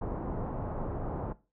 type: low-pass noise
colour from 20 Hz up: pink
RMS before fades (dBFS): -35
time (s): 0.01-1.33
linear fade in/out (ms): 10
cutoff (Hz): 1000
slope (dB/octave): 24
effects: noise-tail reverb RT60 0.3 s tail -18 dB re dry